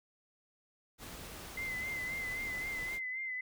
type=noise; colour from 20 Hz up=pink; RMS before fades=-47 dBFS; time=0.98-3 s; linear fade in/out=50 ms
type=tone with vibrato; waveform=sine; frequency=2053 Hz; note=C7; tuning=33 cents flat; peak=-36 dBFS; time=1.57-3.41 s; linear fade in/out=5 ms; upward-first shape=sine; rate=3.8 Hz; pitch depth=44 cents each way
effects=none